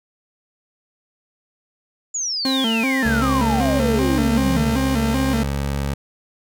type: exponential sweep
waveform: sine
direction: down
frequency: 7040 to 126.9 Hz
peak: -21 dBFS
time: 2.14-4.74 s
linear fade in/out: 10 ms
type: tone with vibrato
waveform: 40% pulse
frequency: 244.6 Hz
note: B3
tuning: 16 cents flat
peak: -18 dBFS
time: 2.45-5.43 s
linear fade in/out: 2 ms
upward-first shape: square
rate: 2.6 Hz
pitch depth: 140 cents each way
type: tone with pitch glide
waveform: 20% pulse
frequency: 69.3 to 69.86 Hz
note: C#2 to C#2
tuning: 0 to +14 cents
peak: -16 dBFS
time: 3.05-5.94 s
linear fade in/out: 5 ms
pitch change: +14 cents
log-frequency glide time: 5.28-5.53 s
effects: none